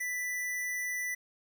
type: tone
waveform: square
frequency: 1981 Hz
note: B6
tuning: 5 cents sharp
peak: -33 dBFS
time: 0-1.15 s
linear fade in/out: 10 ms
effects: 11-bit